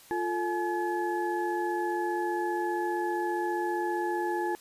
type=tone cluster; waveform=sine; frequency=349.7 / 444.8 / 850 / 1707 Hz; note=F4 / A4 / G#5 / G#6; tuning=+2 / +19 / +40 / +47 cents; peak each=-30 / -39 / -31 / -38 dBFS; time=0.11-4.55 s; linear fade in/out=0 ms; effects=white hiss -54 dBFS RMS until 4.6 s + resampled to 32000 Hz